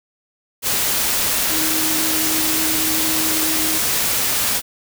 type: tone in noise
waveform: sine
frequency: 315.6 Hz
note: D#4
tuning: 25 cents sharp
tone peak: -25 dBFS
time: 1.49-3.8 s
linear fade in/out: 50 ms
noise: white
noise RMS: -19 dBFS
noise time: 0.62-4.62 s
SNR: -9 dB
effects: none